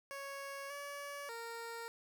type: tone with pitch steps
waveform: 15% pulse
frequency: 554 / 570 / 462.8 Hz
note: C#5 / C#5 / A#4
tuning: -1 / +48 / -13 cents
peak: -37 dBFS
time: 0.11-1.88 s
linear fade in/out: 0 ms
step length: 590 ms
effects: none